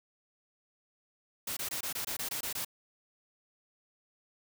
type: noise bursts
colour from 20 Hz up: white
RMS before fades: -36 dBFS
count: 10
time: 1.47-2.648 s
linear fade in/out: 5 ms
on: 98 ms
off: 22 ms
effects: none